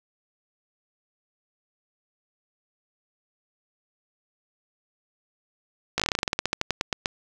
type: slowing click train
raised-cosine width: 0.2 ms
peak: -6 dBFS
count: 20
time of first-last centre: 5.98-7.058 s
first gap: 17 ms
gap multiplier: 1.12
effects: none